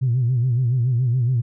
sine tone with vibrato, 123.47 Hz, B2, in tune, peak -15 dBFS, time 0.01-1.42 s, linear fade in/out 20 ms, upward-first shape sine, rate 7.1 Hz, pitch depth 110 cents each way, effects tanh soft clip ceiling -12 dBFS

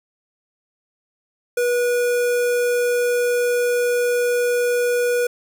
square tone with notch filter, 485.8 Hz, B4, 29 cents flat, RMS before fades -19 dBFS, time 1.57-5.27 s, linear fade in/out 5 ms, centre 3900 Hz, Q 1.3, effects none

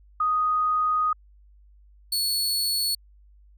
sine / sawtooth tone pair in turn, 1245 / 4406 Hz, D#6 / C#8, +1 / -11 cents, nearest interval octave + minor seventh, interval 2188 cents, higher second, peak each -20 dBFS, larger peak neither, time 0.2-1.13 / 2.12-2.95 s, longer first, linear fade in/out 5 ms, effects added 50 Hz sine -51 dBFS peak until 3.57 s

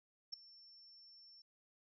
sine tone with ADSR envelope, 5410 Hz, E8, 44 cents sharp, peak -38 dBFS, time 0.32-1.42 s, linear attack 18 ms, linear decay 3 ms, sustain -20 dB, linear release 5 ms, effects none

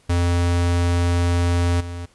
square tone with level steps, 87 Hz, F2, 6 cents flat, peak -17 / -29 dBFS, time 0.09-2.06 s, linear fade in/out 10 ms, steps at 1.8 s, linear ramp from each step 10 ms, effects pink hiss -57 dBFS RMS until 2.14 s + resampled to 24000 Hz

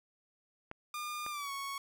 clicks, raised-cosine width 0.5 ms, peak -27 / -30 dBFS, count 2, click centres 0.714 / 1.264 s
sawtooth tone with pitch glide, 1208 to 1107.7 Hz, D6 to C#6, +48 to -2 cents, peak -34 dBFS, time 0.94-1.78 s, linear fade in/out 2 ms, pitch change -150 cents, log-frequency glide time 1.29-1.51 s
effects none

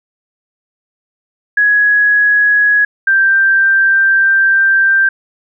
sine tone pair in turn, 1672 / 1574.2 Hz, G#6 / G6, +11 / +7 cents, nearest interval minor second, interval 104 cents, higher first, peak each -7 dBFS, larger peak neither, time 1.57-2.85 / 3.07-5.09 s, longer second, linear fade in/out 5 ms, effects none

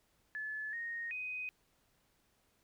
sine tone with pitch steps, 1726 / 1860 / 2504 Hz, A6 / A#6 / D#7, -34 / -4 / +10 cents, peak -38 dBFS, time 0.35-1.49 s, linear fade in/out 0 ms, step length 380 ms, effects pink hiss -74 dBFS RMS until 2.63 s

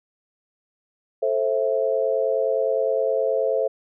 sine chord, A minor, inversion none, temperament equal with one note detuned, 440 / 529.6 / 659.3 Hz, A4 / C5 / E5, 0 / +21 / 0 cents, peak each -24 / -22 / -25 dBFS, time 1.22-3.68 s, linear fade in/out 10 ms, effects none

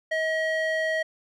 square tone with band-pass filter, 636 Hz, D#5, 38 cents sharp, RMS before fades -26 dBFS, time 0.11-1.03 s, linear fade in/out 10 ms, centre 1400 Hz, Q 6.6, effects none

